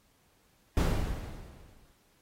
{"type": "noise with exponential decay", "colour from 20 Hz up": "brown", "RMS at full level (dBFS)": -23, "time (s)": [0.77, 1.92], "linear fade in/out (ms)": 2, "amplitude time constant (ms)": 250, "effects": ["pink hiss -68 dBFS RMS until 2.21 s", "AAC 48 kbps"]}